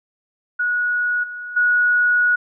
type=tone with level steps; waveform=sine; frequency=1459 Hz; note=F#6; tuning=25 cents flat; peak=-17 / -28 / -13 dBFS; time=0.59-2.36 s; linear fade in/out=10 ms; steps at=1.23 / 1.56 s; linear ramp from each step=10 ms; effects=none